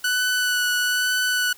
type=tone with vibrato; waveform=sawtooth; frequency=1486 Hz; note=F#6; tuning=7 cents sharp; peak=-16 dBFS; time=0.04-1.53 s; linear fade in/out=5 ms; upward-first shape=sine; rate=1.1 Hz; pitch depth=14 cents each way; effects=white hiss -49 dBFS RMS until 1.57 s